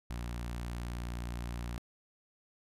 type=tone with notch filter; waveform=sawtooth; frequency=59.3 Hz; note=A#1; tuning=30 cents sharp; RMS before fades=-39 dBFS; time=0.1-1.78 s; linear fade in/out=0 ms; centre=460 Hz; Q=1.6; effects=resampled to 32000 Hz